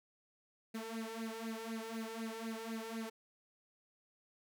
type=tone with flanger; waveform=sawtooth; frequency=224.8 Hz; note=A3; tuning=37 cents sharp; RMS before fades=-43 dBFS; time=0.74-3.1 s; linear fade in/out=10 ms; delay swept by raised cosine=0.44 to 2.34 ms; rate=4 Hz; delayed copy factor=+0.8; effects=none